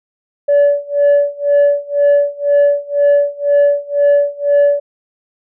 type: tone with tremolo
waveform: sine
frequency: 574 Hz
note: D5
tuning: 40 cents flat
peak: -4 dBFS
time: 0.48-4.8 s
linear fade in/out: 10 ms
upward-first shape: sine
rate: 2 Hz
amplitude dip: 95%
effects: tanh soft clip ceiling -5 dBFS